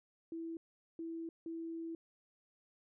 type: tone bursts at uneven times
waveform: sine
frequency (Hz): 329.6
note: E4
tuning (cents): 0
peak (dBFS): -40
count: 3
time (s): 0.32-0.57 / 0.99-1.29 / 1.46-1.95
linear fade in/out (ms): 2
effects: none